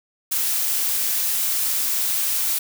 blue noise, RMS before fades -22 dBFS, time 0.31-2.59 s, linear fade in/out 10 ms, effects none

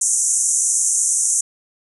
pink band-pass noise, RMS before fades -18 dBFS, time 0.01-1.41 s, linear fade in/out 5 ms, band 6100 to 10000 Hz, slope 96 dB/octave, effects none

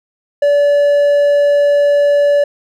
triangle tone, 576 Hz, D5, 34 cents flat, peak -6 dBFS, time 0.42-2.44 s, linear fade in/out 5 ms, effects none

